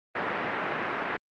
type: low-pass noise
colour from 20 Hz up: white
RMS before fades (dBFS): -30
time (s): 0.15-1.17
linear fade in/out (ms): 5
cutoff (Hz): 2000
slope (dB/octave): 24
effects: high-pass 200 Hz 12 dB/octave + Opus 32 kbps